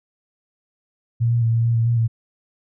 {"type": "tone with pitch steps", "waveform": "sine", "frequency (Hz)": [116.8, 118.4, 114.4, 115.4, 116.9, 114.6, 118.2, 114.1], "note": ["A#2", "A#2", "A#2", "A#2", "A#2", "A#2", "A#2", "A#2"], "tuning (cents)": [4, 27, -32, -17, 5, -29, 24, -37], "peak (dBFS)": -15, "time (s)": [1.2, 2.08], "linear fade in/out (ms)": 20, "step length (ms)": 110, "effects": []}